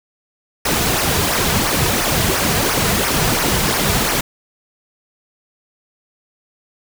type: noise with flanger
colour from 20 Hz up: pink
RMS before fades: -17 dBFS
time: 0.65-4.21 s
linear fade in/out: 5 ms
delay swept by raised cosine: 0.25 to 3.75 ms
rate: 2.9 Hz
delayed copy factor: -0.65
effects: none